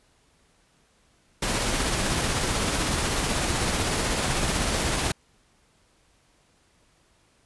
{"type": "noise with tremolo", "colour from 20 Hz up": "pink", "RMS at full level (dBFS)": -24, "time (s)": [1.42, 5.12], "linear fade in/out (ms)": 5, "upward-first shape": "triangle", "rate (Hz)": 16, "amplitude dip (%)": 30, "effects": ["pink hiss -63 dBFS RMS until 7.45 s", "resampled to 24000 Hz"]}